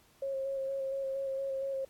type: tone with vibrato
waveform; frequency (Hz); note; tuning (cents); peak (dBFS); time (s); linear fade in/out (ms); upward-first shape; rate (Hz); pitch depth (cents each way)
sine; 541; C#5; -42; -32; 0.22-1.85; 5; square; 4.3; 16
effects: pink hiss -64 dBFS RMS until 1.89 s + AAC 64 kbps